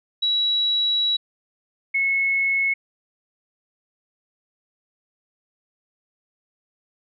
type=tone pair in turn; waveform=sine; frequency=3900 / 2189 Hz; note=B7 / C#7; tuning=-23 / -22 cents; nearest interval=minor seventh; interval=999 cents; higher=first; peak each=-18 dBFS; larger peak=neither; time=0.22-1.17 / 1.94-2.74 s; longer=first; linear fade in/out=10 ms; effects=none